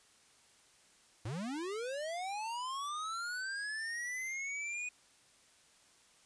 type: linear sweep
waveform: square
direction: up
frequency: 96.1 to 2489 Hz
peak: -38 dBFS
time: 1.25-4.89 s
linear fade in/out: 5 ms
effects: white hiss -65 dBFS RMS until 6.25 s + resampled to 22050 Hz